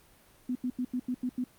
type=tone bursts; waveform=sine; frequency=250 Hz; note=B3; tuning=21 cents sharp; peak=-28 dBFS; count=7; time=0.49-1.441 s; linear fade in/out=5 ms; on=63 ms; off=85 ms; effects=pink hiss -60 dBFS RMS until 1.58 s + Opus 32 kbps